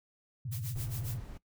sine tone with vibrato, 116.54 Hz, A#2, in tune, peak -35 dBFS, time 0.45-1.2 s, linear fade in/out 5 ms, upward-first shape sine, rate 16 Hz, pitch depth 280 cents each way
blue noise with tremolo, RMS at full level -42 dBFS, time 0.51-1.18 s, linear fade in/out 20 ms, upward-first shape sine, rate 7.3 Hz, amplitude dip 85%
brown noise, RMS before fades -45 dBFS, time 0.75-1.38 s, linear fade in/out 10 ms
effects noise-tail reverb RT60 0.1 s tail -19 dB re dry

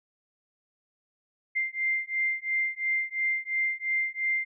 sine beating tone pair, 2093 / 2095.9 Hz, C7 / C7, 0 / +2 cents, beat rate 2.9 Hz, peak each -29 dBFS, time 1.55-4.45 s, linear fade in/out 20 ms, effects none

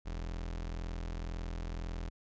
35% pulse tone, 41.94 Hz, E1, 31 cents sharp, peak -35 dBFS, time 0.05-2.1 s, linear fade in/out 20 ms, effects resampled to 16000 Hz

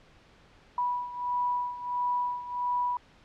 sine beating tone pair, 980 / 981.5 Hz, B5 / B5, -14 / -11 cents, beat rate 1.5 Hz, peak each -29 / -33 dBFS, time 0.78-2.97 s, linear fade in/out 2 ms, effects pink hiss -58 dBFS RMS until 3.24 s + low-pass 4000 Hz 12 dB/octave

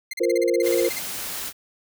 sawtooth tone bursts, 2093 Hz, C7, in tune, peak -25 dBFS, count 15, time 0.11-0.988 s, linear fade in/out 5 ms, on 24 ms, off 37 ms
sine chord, F suspended fourth, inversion none, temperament equal, 349.2 / 466.2 / 523.3 Hz, F4 / Bb4 / C5, 0 / 0 / 0 cents, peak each -22 / -22 / -23 dBFS, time 0.2-0.89 s, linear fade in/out 10 ms
white noise, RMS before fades -31 dBFS, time 0.62-1.53 s, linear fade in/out 50 ms
effects none

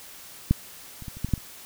clicks, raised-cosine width 5 ms, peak -6 / -27 / -23 / -28 / -14 / -30 / -9 / -30 dBFS, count 8, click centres 0.51 / 1.023 / 1.082 / 1.17 / 1.246 / 1.288 / 1.337 / 1.378 s, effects white hiss -45 dBFS RMS until 1.65 s

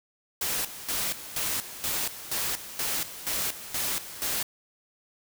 white noise with tremolo, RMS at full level -29 dBFS, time 0.41-4.43 s, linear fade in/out 5 ms, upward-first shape square, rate 2.1 Hz, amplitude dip 75%, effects none

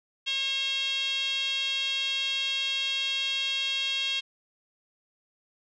5% pulse tone with band-pass filter, 541 Hz, C#5, 42 cents flat, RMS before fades -29 dBFS, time 0.26-4.21 s, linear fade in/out 20 ms, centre 3100 Hz, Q 6.5, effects resampled to 24000 Hz

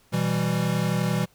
square chord, E minor, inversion second, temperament equal, 123.47 / 164.81 / 196 Hz, B2 / E3 / G3, 0 / 0 / 0 cents, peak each -28 / -26 / -28 dBFS, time 0.12-1.26 s, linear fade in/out 20 ms, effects pink hiss -60 dBFS RMS until 1.34 s

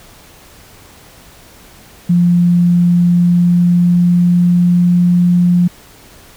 sine tone with pitch glide, 174.61 to 176.33 Hz, F3 to F3, 0 to +17 cents, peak -7 dBFS, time 2.09-5.68 s, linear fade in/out 10 ms, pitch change +17 cents, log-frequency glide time 2.95-5.13 s, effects pink hiss -41 dBFS RMS until 6.36 s

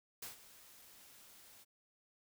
white noise with ADSR envelope, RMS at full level -45 dBFS, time 0.22-1.65 s, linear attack 6 ms, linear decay 130 ms, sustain -15 dB, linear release 27 ms, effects none

